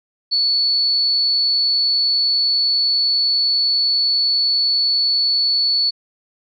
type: tone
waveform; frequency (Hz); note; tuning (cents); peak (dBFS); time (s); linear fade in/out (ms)
sine; 4435; C#8; 0; -14; 0.31-5.91; 20
effects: none